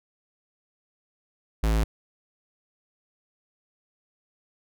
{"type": "tone", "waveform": "square", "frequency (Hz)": 54.6, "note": "A1", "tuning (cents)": -13, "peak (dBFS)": -21, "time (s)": [1.63, 1.84], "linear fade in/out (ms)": 5, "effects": []}